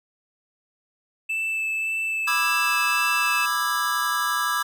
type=tone with vibrato; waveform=triangle; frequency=2637 Hz; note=E7; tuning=in tune; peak=-22 dBFS; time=1.29-3.46 s; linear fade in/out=10 ms; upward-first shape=sine; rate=1.8 Hz; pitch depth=9 cents each way
type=chord; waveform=square; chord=E dominant seventh; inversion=second; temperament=just; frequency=988.9 / 1186.7 / 1318.5 / 1648.1 Hz; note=B5 / D6 / E6 / G#6; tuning=+2 / +18 / 0 / -14 cents; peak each=-31 / -27 / -29 / -27 dBFS; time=2.27-4.63 s; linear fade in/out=10 ms
effects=none